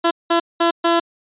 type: tone bursts at uneven times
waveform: 15% pulse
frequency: 337.8 Hz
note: E4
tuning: 42 cents sharp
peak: -7 dBFS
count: 4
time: 0.04-0.11 / 0.3-0.4 / 0.6-0.71 / 0.84-1 s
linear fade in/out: 10 ms
effects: resampled to 8000 Hz